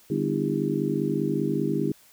harmonic tone with a mistuned harmonic, 50.1 Hz, G1, 38 cents sharp, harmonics 3 / 4 / 5 / 6 / 7 / 8, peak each -30 / -30 / -30 / -30 / -30 / -30 dBFS, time 0.1-1.92 s, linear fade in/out 5 ms, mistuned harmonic 7, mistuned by -77 cents, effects white hiss -56 dBFS RMS until 2.12 s

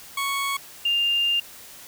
20% pulse / sine tone pair in turn, 1108.7 / 2801 Hz, C#6 / F7, 0 / +4 cents, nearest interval octave + major third, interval 1604 cents, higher second, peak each -19 dBFS, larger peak neither, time 0.17-0.57 / 0.85-1.4 s, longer second, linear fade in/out 5 ms, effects white hiss -44 dBFS RMS until 1.87 s

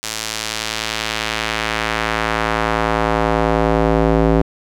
square tone with band-pass filter sweep, 55.1 Hz, A1, 3 cents sharp, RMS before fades -18 dBFS, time 0.03-4.42 s, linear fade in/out 5 ms, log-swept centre 6500 to 390 Hz, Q 0.86, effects none

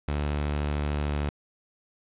sawtooth tone with pitch glide, 73.42 to 73 Hz, D2 to D2, 0 to -10 cents, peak -22 dBFS, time 0.08-1.29 s, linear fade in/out 0 ms, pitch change -10 cents, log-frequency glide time 1-1.17 s, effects resampled to 8000 Hz + 8-bit

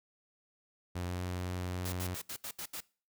sawtooth tone with pitch glide, 89 to 90.35 Hz, F2 to F#2, +33 to -41 cents, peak -31 dBFS, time 0.95-2.15 s, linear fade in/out 10 ms, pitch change +26 cents, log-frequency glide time 1.07-1.21 s
white noise bursts, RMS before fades -41 dBFS, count 7, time 1.85-2.805 s, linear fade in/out 5 ms, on 73 ms, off 74 ms
effects noise-tail reverb RT60 0.4 s tail -23 dB re dry

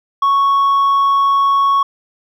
triangle tone with hard clipping, 1108.7 Hz, C#6, in tune, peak -9 dBFS, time 0.22-1.83 s, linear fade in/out 5 ms, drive 1 dB, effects none

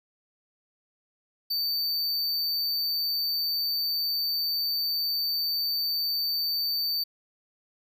square tone, 4579 Hz, D8, 45 cents flat, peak -26 dBFS, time 1.5-7.04 s, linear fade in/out 10 ms, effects none

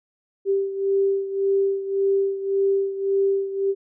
sine beating tone pair, 392 / 393.8 Hz, G4 / G4, 0 / +8 cents, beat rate 1.8 Hz, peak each -20 / -25 dBFS, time 0.45-3.75 s, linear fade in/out 50 ms, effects none

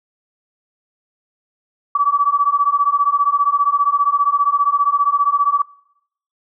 sine beating tone pair, 1140 / 1155 Hz, C#6 / D6, +48 / -29 cents, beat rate 15 Hz, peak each -16 dBFS, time 1.95-5.62 s, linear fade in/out 5 ms, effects noise-tail reverb RT60 0.7 s tail -21 dB re dry

